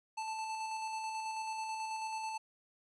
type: tone with tremolo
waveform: square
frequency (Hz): 880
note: A5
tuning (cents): 0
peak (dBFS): -37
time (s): 0.17-2.38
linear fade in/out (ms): 10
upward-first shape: square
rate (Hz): 9.2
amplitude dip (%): 25
effects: resampled to 22050 Hz + 12-bit